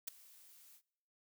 blue noise with ADSR envelope, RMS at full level -38 dBFS, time 0.07-0.82 s, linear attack 11 ms, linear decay 8 ms, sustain -23 dB, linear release 68 ms, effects noise-tail reverb RT60 0.9 s tail -25 dB re dry

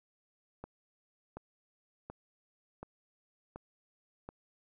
click train, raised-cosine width 1 ms, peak -29 dBFS, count 6, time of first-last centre 0.64-4.29 s, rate 1.37 Hz, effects none

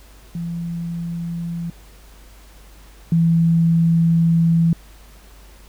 sine tone pair in turn, 169.5 / 166.2 Hz, E3 / E3, +49 / +15 cents, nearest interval unison, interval 34 cents, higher first, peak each -23 / -12 dBFS, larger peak second, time 0.35-1.7 / 3.12-4.73 s, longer second, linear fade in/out 2 ms, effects added 50 Hz sine -43 dBFS peak until 5.68 s + pink hiss -49 dBFS RMS until 5.68 s

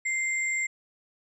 sine tone pair together, 2093 / 7453 Hz, C7 / A#8, 0 / -1 cents, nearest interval octave + minor seventh, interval 2199 cents, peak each -26 / -34 dBFS, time 0.05-0.67 s, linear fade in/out 10 ms, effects none

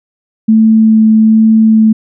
sine tone with vibrato, 220 Hz, A3, in tune, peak -3 dBFS, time 0.48-1.93 s, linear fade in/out 10 ms, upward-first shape sine, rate 1.2 Hz, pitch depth 8 cents each way, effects none

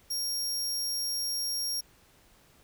sawtooth tone, 5580 Hz, F8, 2 cents flat, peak -27 dBFS, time 0.1-1.81 s, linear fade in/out 10 ms, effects pink hiss -61 dBFS RMS until 2.63 s

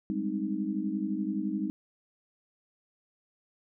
sine chord, Ab major seventh, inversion third, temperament equal, 196 / 207.7 / 261.6 / 311.1 Hz, G3 / Ab3 / C4 / Eb4, 0 / 0 / 0 / 0 cents, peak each -34 / -34 / -37 / -33 dBFS, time 0.1-1.7 s, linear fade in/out 0 ms, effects none

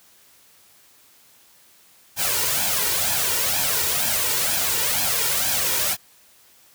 white noise with flanger, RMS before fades -22 dBFS, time 2.16-5.97 s, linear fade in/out 50 ms, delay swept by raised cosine 1.2 to 2.16 ms, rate 2.1 Hz, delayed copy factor +0.65, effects white hiss -54 dBFS RMS until 6.74 s + high-pass 60 Hz 12 dB/octave

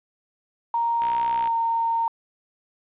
sine tone with pitch glide, 932.3 to 918.4 Hz, A#5 to A#5, 0 to -26 cents, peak -20 dBFS, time 0.74-2.08 s, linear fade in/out 2 ms, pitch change -26 cents, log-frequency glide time 1.2-1.56 s
click train, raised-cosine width 0.3 ms, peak -20 dBFS, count 29, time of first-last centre 1.02-1.474 s, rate 61.7 Hz
effects resampled to 8000 Hz + 9-bit

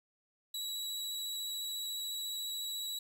sawtooth tone with vibrato, 3900 Hz, B7, 23 cents flat, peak -34 dBFS, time 0.54-2.99 s, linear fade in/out 5 ms, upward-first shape sine, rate 14 Hz, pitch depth 13 cents each way, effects 11-bit

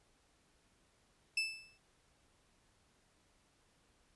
30% pulse tone with exponential decay, 2635 Hz, E7, 1 cent flat, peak -27 dBFS, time 1.37-1.78 s, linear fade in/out 5 ms, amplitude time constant 87 ms, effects pink hiss -72 dBFS RMS until 4.15 s + resampled to 24000 Hz

